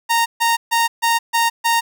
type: tone bursts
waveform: sawtooth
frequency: 926 Hz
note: A#5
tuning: 12 cents flat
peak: -10 dBFS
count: 6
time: 0.09-1.81 s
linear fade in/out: 20 ms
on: 170 ms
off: 140 ms
effects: none